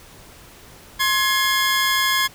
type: tone pair together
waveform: 20% pulse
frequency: 1062 / 1685.8 Hz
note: C6 / G#6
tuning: +25 / +25 cents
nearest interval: minor sixth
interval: 800 cents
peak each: -15 dBFS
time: 0.99-2.28 s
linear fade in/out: 20 ms
effects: pink hiss -45 dBFS RMS until 2.34 s